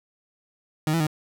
30% pulse tone with pitch steps, 154.5 / 165.7 / 153.4 Hz, D#3 / E3 / D#3, -12 / +9 / -24 cents, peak -18 dBFS, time 0.87-1.068 s, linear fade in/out 2 ms, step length 66 ms, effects 9-bit

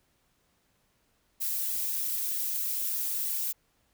violet noise with flanger, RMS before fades -31 dBFS, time 1.4-3.53 s, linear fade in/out 20 ms, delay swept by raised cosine 1.3 to 4.6 ms, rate 3.2 Hz, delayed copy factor -0.95, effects pink hiss -71 dBFS RMS until 3.93 s

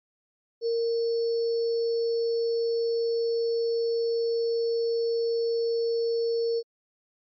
sine tone with sample-and-hold, 462.6 Hz, A#4, 13 cents flat, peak -23 dBFS, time 0.61-6.63 s, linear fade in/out 50 ms, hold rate 4900 Hz, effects MP3 32 kbps

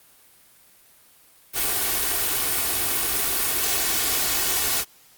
white noise with comb filter, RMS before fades -23 dBFS, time 1.53-4.85 s, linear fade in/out 50 ms, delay 2.7 ms, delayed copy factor +0.55, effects white hiss -54 dBFS RMS until 5.17 s + Opus 32 kbps

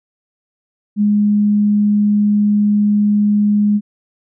sine tone, 207.4 Hz, G#3, 2 cents flat, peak -10 dBFS, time 0.96-3.81 s, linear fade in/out 50 ms, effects none

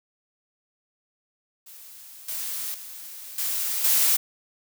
blue noise with level steps, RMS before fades -45 / -31 / -40 / -27 / -20 dBFS, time 1.66-4.17 s, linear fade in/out 10 ms, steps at 2.28 / 2.74 / 3.38 / 3.84 s, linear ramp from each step 5 ms, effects none

